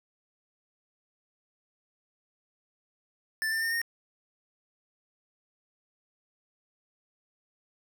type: tone with pitch steps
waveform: square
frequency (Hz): 1765 / 1791.7 / 1818.8 / 1846.3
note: A6 / A6 / A#6 / A#6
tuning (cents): +5 / +31 / -43 / -17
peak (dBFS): -28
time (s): 3.42-3.816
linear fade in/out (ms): 0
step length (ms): 99
effects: none